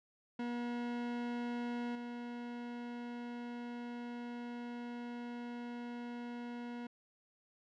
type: tone with level steps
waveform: 40% pulse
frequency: 240 Hz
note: B3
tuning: 49 cents flat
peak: -36 / -41 dBFS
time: 0.39-6.87 s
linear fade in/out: 5 ms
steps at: 1.95 s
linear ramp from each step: 5 ms
effects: low-pass 3000 Hz 12 dB/octave